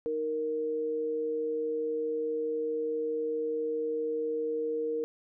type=tone pair together; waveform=sine; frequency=310.8 / 466.2 Hz; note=D#4 / A#4; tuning=-2 / 0 cents; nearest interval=perfect fifth; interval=702 cents; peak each=-38 / -29 dBFS; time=0.06-5.04 s; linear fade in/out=0 ms; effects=none